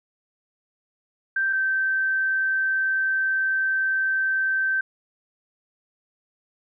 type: tone pair in turn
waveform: sine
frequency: 1568 / 1552.7 Hz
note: G6 / G6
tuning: 0 / -17 cents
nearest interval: unison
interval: 17 cents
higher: first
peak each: -20 dBFS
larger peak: neither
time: 1.36-1.53 / 1.53-4.81 s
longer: second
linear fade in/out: 5 ms
effects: none